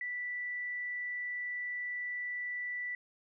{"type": "tone", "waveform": "sine", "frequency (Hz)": 1969, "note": "B6", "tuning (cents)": -6, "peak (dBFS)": -35, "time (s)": [0.01, 2.95], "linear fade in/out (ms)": 2, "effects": []}